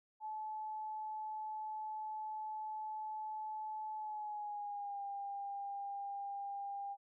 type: tone with pitch glide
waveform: sine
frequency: 863 to 800.6 Hz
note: A5 to G5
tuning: -34 to +36 cents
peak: -40 dBFS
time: 0.2-6.97 s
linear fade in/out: 50 ms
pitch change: -130 cents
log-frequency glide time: 3.95-5.02 s
effects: none